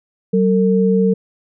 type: tone pair together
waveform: sine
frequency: 190.2 / 452.4 Hz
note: F#3 / A4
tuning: +48 / +48 cents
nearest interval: octave + minor third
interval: 1500 cents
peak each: -13 / -15 dBFS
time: 0.33-1.14 s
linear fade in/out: 10 ms
effects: none